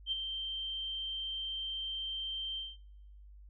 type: tone with ADSR envelope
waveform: sine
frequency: 3136 Hz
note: G7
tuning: in tune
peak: -29 dBFS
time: 0.06-2.77 s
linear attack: 58 ms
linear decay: 21 ms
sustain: -7 dB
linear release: 200 ms
effects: noise-tail reverb RT60 0.8 s tail -20 dB re dry + added 50 Hz sine -51 dBFS peak until 3.49 s